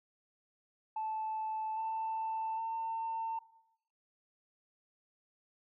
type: tone with pitch steps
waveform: sine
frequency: 874 / 887.7 / 901.7 Hz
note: A5 / A5 / A5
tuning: -12 / +15 / +42 cents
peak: -33 dBFS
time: 0.96-3.39 s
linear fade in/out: 5 ms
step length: 810 ms
effects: noise-tail reverb RT60 0.8 s tail -18 dB re dry + tanh soft clip ceiling -30 dBFS

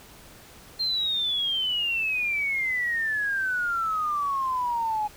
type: exponential sweep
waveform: triangle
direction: down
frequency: 4200 to 833 Hz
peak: -20 dBFS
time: 0.79-5.08 s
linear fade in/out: 20 ms
effects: tanh soft clip ceiling -22 dBFS + pink hiss -49 dBFS RMS until 5.16 s

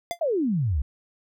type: tone with exponential decay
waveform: square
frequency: 691 Hz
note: F5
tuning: 19 cents flat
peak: -22 dBFS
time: 0.11-0.19 s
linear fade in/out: 0 ms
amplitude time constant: 16 ms
type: exponential sweep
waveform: sine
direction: down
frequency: 686 to 61.74 Hz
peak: -21 dBFS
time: 0.21-0.82 s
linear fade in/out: 5 ms
effects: none

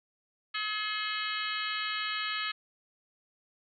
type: harmonic tone with a mistuned harmonic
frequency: 426.4 Hz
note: G#4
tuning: 46 cents sharp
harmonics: 3 / 4 / 5 / 6 / 7 / 8 / 9 / 10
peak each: -37 / -38 / -39 / -40 / -40 / -41 / -42 / -42 dBFS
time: 0.54-2.52 s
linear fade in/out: 10 ms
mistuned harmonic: 8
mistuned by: -76 cents
effects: none

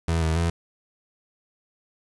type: tone with pitch steps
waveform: 30% pulse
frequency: 82.8 / 80.1 / 84.4 Hz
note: E2 / E2 / E2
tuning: +8 / -49 / +41 cents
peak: -18 dBFS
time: 0.08-0.5 s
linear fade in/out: 5 ms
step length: 140 ms
effects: resampled to 24000 Hz + 8-bit

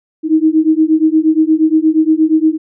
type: beating tone pair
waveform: sine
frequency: 311.2 / 319.7 Hz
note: D#4 / D#4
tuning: 0 / +47 cents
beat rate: 8.5 Hz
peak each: -11 dBFS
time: 0.23-2.58 s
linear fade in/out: 50 ms
effects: none

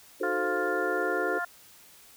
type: chord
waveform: sine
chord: D# diminished seventh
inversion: none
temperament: equal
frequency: 311.1 / 370 / 440 / 523.3 Hz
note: D#4 / F#4 / A4 / C5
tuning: 0 / 0 / 0 / 0 cents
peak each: -36 / -32 / -33 / -34 dBFS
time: 0.2-1.39 s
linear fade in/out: 10 ms
type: harmonic tone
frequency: 351 Hz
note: F4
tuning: 9 cents sharp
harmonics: 2 / 3 / 4 / 5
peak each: -34 / -39 / -31 / -37 dBFS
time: 0.23-1.45 s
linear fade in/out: 5 ms
effects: white hiss -54 dBFS RMS until 2.16 s

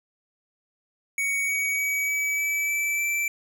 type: tone with pitch steps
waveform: square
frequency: 2239 / 2255 / 2270 / 2286 / 2302 / 2318 / 2334 Hz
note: C#7 / C#7 / C#7 / D7 / D7 / D7 / D7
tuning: +17 / +29 / +41 / -47 / -35 / -23 / -11 cents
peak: -24 dBFS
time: 1.18-3.28 s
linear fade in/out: 2 ms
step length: 300 ms
effects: none

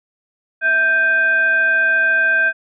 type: tone with frequency modulation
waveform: sine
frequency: 1568 Hz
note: G6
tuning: in tune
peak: -12 dBFS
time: 0.61-2.53 s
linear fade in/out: 50 ms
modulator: 914 Hz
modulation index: 0.4
effects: none

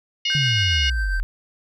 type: harmonic tone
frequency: 719 Hz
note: F#5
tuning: 50 cents flat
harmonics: 3 / 4 / 5 / 6 / 7 / 8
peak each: -27 / -21 / -34 / -33 / -31 / -35 dBFS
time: 0.25-0.9 s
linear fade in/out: 5 ms
type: tone with tremolo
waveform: triangle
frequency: 1559 Hz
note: G6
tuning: 10 cents flat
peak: -23 dBFS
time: 0.3-1.2 s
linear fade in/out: 0 ms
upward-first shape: sine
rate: 7.4 Hz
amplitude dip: 40%
type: exponential sweep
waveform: sine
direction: down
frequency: 149.7 to 38.89 Hz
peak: -20 dBFS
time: 0.35-1.23 s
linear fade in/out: 0 ms
effects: none

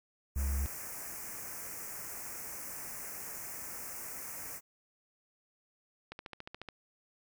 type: band-stop noise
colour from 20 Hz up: white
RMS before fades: -43 dBFS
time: 0.35-4.61 s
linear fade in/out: 50 ms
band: 2400 to 5500 Hz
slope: 48 dB/octave
type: tone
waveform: triangle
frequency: 69 Hz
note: C#2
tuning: 7 cents flat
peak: -28 dBFS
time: 0.36-0.66 s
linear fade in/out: 0 ms
type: click train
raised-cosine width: 0.3 ms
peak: -27 dBFS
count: 9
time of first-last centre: 6.12-6.687 s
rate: 14.1 Hz
effects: none

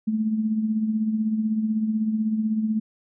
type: tone with tremolo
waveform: sine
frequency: 217.8 Hz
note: A3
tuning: 17 cents flat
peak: -18 dBFS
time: 0.07-2.8 s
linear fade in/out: 10 ms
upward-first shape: triangle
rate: 16 Hz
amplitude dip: 60%
effects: none

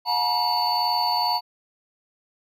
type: tone cluster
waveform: triangle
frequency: 717 / 875 / 957 / 4489 Hz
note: F5 / A5 / A#5 / C#8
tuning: +45 / -10 / +45 / +21 cents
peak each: -26 / -26 / -22 / -24 dBFS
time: 0.05-1.41 s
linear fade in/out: 50 ms
effects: none

